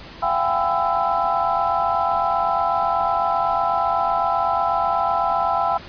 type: tone cluster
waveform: sine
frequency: 680 / 766 / 814 / 1009 / 1324 Hz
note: F5 / G5 / G#5 / B5 / E6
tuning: -46 / -40 / -35 / +37 / +7 cents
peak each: -24 dBFS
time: 0.22-5.78 s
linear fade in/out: 10 ms
effects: pink hiss -39 dBFS RMS until 5.88 s + resampled to 11025 Hz